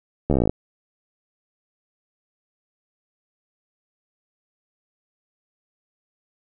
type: slowing click train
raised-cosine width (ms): 2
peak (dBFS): -6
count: 13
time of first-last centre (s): 0.3-0.495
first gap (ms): 13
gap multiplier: 1.04
effects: none